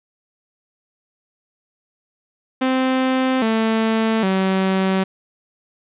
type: tone with pitch steps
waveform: sawtooth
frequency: 260 / 222.5 / 190.33 Hz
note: C4 / A3 / F#3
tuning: -11 / +20 / +49 cents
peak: -12 dBFS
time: 2.61-5.04 s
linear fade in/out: 10 ms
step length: 810 ms
effects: resampled to 8000 Hz + 9-bit